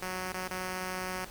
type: tone with dropouts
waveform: 5% pulse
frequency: 184.7 Hz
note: F#3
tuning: 3 cents flat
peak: -23 dBFS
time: 0.02-1.25 s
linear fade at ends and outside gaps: 5 ms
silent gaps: 0.324-0.34 / 0.479-0.507 s
effects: pink hiss -48 dBFS RMS until 1.3 s